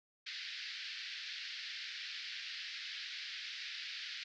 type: band-pass noise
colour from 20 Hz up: white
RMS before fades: -45 dBFS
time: 0.26-4.24 s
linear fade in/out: 10 ms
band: 1600 to 4900 Hz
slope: 48 dB/octave
effects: none